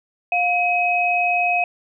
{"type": "tone pair together", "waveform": "sine", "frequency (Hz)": [709, 2540], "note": ["F5", "D#7"], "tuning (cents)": [26, 35], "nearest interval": "octave + minor seventh", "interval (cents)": 2209, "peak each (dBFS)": -19, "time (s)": [0.32, 1.64], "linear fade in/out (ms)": 2, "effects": []}